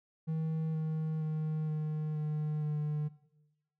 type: tone with pitch steps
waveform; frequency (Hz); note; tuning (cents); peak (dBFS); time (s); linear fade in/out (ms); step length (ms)
triangle; 159.3 / 157.47 / 155.66 / 153.87 / 152.11 / 150.36; D#3 / D#3 / D#3 / D#3 / D#3 / D3; +41 / +21 / +1 / -19 / -39 / +41; -29; 0.27-3.09; 20; 470
effects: noise-tail reverb RT60 0.9 s tail -17 dB re dry